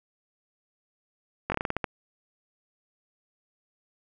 slowing click train, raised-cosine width 0.5 ms, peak -12 dBFS, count 9, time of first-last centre 1.5-1.842 s, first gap 20 ms, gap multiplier 1.21, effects none

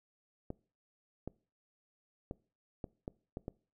clicks, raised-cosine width 2 ms, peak -26 dBFS, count 7, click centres 0.504 / 1.276 / 2.311 / 2.842 / 3.079 / 3.371 / 3.481 s, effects noise-tail reverb RT60 0.4 s tail -23 dB re dry

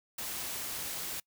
white noise, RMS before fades -38 dBFS, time 0.18-1.2 s, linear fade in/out 5 ms, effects noise-tail reverb RT60 0.1 s tail -25 dB re dry

